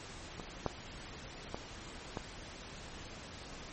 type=clicks; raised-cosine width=1 ms; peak=-28 / -17 / -23 / -22 dBFS; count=4; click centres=0.398 / 0.663 / 1.545 / 2.172 s; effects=pink hiss -48 dBFS RMS until 3.72 s + MP3 32 kbps